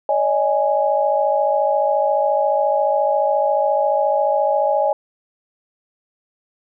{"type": "chord", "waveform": "sine", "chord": "C# suspended second", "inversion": "none", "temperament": "equal with one note detuned", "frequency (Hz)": [568, 622.3, 830.6], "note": ["C#5", "D#5", "G#5"], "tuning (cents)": [42, 0, 0], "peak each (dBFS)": -19, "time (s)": [0.09, 4.93], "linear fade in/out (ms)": 2, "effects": []}